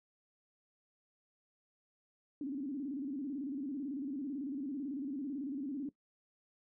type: tone with vibrato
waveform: sine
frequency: 277.2 Hz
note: C#4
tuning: in tune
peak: -36 dBFS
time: 2.41-5.89 s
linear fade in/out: 2 ms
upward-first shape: square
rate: 18 Hz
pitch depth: 110 cents each way
effects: noise-tail reverb RT60 0.1 s tail -19 dB re dry